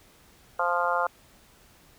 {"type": "harmonic tone", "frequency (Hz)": 174.7, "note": "F3", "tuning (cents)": 1, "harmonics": [3, 4, 5, 6, 7, 8], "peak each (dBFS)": [-30, -30, -30, -30, -30, -30], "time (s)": [0.59, 1.07], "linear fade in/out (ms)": 5, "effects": ["pink hiss -57 dBFS RMS until 1.98 s"]}